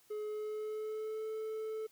triangle tone with pitch glide, 424 to 437.4 Hz, G#4 to A4, +36 to -10 cents, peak -35 dBFS, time 0.1-1.87 s, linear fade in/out 10 ms, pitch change +54 cents, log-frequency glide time 0.23-1.26 s, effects white hiss -67 dBFS RMS until 1.91 s

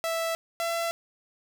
sawtooth tone pair in turn, 659.3 / 672.8 Hz, E5 / E5, 0 / +35 cents, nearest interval unison, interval 35 cents, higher second, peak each -23 dBFS, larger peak neither, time 0.04-0.35 / 0.6-0.91 s, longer neither, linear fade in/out 0 ms, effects none

